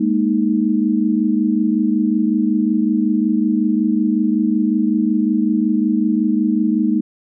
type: chord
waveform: sine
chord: Ab suspended second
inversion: none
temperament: equal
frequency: 207.7 / 233.1 / 311.1 Hz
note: Ab3 / Bb3 / Eb4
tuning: 0 / 0 / 0 cents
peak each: -18 dBFS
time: 0-7.01 s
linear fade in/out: 10 ms
effects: none